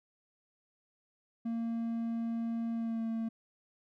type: tone with pitch glide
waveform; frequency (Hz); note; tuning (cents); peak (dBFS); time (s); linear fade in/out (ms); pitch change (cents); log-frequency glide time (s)
triangle; 230 to 226; A#3 to A3; -23 to +47; -30; 1.45-3.29; 10; -30; 2.73-3.04
effects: none